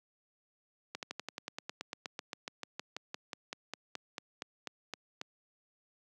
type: slowing click train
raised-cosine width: 0.2 ms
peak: -21 dBFS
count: 28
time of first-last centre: 0.95-5.214 s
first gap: 78 ms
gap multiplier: 1.05
effects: high-pass 200 Hz 12 dB/octave